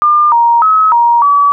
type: tone with pitch steps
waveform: sine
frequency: 1200 / 938 / 1282 / 943 / 1144 Hz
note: D6 / A#5 / E6 / A#5 / D6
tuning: +37 / +11 / -49 / +20 / -46 cents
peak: -5 dBFS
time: 0.02-1.52 s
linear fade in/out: 0 ms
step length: 300 ms
effects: none